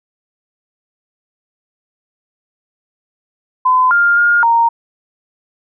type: tone with pitch steps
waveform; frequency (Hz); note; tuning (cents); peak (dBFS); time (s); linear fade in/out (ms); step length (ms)
sine; 1017 / 1403 / 1418 / 928; C6 / F6 / F6 / A#5; -50 / +8 / +26 / -8; -8; 3.65-4.69; 10; 260
effects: none